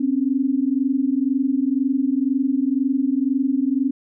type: tone pair together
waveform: sine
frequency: 258.1 / 280.1 Hz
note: C4 / C#4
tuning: -23 / +18 cents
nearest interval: minor second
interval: 141 cents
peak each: -20 dBFS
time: 0-3.91 s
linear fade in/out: 10 ms
effects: none